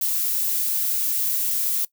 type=noise; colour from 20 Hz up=violet; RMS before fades=-23 dBFS; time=0.01-1.85 s; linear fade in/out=5 ms; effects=noise-tail reverb RT60 0.1 s tail -20 dB re dry